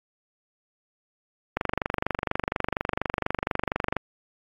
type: click train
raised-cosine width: 0.5 ms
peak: -9 dBFS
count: 59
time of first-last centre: 1.57-3.967 s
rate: 24.2 Hz
effects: AAC 32 kbps